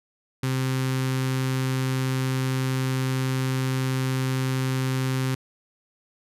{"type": "tone with notch filter", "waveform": "sawtooth", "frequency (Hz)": 130.81, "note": "C3", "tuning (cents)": 0, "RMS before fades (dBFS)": -25, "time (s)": [0.43, 5.35], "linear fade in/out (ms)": 5, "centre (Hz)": 650, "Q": 1.2, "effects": ["resampled to 32000 Hz"]}